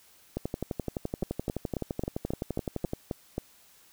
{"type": "two click trains", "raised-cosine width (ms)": 2, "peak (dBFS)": [-17, -17], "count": [31, 9], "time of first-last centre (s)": [[0.37, 2.934], [1.23, 3.381]], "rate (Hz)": [11.7, 3.72], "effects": ["white hiss -59 dBFS RMS until 3.92 s"]}